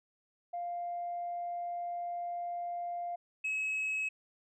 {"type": "tone pair in turn", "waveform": "sine", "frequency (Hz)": [698.5, 2568], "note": ["F5", "E7"], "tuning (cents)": [0, -46], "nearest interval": "octave + major seventh", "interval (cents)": 2254, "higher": "second", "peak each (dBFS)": [-34, -29], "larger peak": "second", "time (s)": [[0.53, 3.16], [3.44, 4.09]], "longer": "first", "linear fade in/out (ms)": 10, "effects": ["tanh soft clip ceiling -30 dBFS"]}